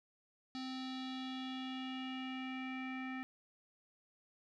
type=tone with low-pass filter sweep; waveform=square; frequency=260.1 Hz; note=C4; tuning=10 cents flat; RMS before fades=-43 dBFS; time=0.55-3.23 s; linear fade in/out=0 ms; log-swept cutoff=4400 to 2100 Hz; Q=4.4; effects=none